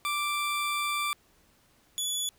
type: tone pair in turn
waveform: 20% pulse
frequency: 1174.7 / 3422 Hz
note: D6 / A7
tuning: 0 / -49 cents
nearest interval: octave + perfect fifth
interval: 1851 cents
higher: second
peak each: -23 dBFS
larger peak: neither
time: 0.05-1.13 / 1.98-2.29 s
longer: first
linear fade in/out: 0 ms
effects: pink hiss -64 dBFS RMS until 2.38 s